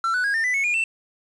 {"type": "tone with pitch steps", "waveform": "triangle", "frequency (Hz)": [1347, 1486, 1639.3, 1808.4, 1995, 2201, 2428, 2678], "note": ["E6", "F#6", "G#6", "A6", "B6", "C#7", "D#7", "E7"], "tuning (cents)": [37, 7, -23, 47, 17, -13, -43, 27], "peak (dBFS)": -18, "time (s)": [0.04, 0.84], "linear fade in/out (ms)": 2, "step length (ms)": 100, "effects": ["resampled to 24000 Hz", "8-bit"]}